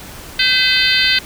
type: harmonic tone with a mistuned harmonic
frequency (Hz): 515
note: C5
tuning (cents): -28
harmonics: 3 / 4 / 5 / 6 / 7 / 8 / 9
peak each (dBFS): -19 / -19 / -19 / -19 / -19 / -19 / -19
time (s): 0.39-1.19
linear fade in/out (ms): 5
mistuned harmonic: 4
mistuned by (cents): -34
effects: pink hiss -34 dBFS RMS until 1.25 s